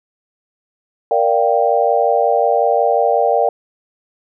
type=chord; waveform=sine; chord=G minor seventh; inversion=first; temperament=equal; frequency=466.2 / 587.3 / 698.5 / 784 Hz; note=Bb4 / D5 / F5 / G5; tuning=0 / 0 / 0 / 0 cents; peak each=-17 dBFS; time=1.11-3.49 s; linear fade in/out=2 ms; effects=none